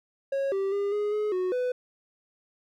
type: tone with pitch steps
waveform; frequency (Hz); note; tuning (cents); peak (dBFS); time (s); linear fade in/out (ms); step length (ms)
triangle; 548 / 390.1 / 402.6 / 415.6 / 422.5 / 367.6 / 499.3; C#5 / G4 / G4 / G#4 / G#4 / F#4 / B4; -20 / -8 / +46 / +1 / +30 / -11 / +19; -23; 0.32-1.72; 5; 200
effects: none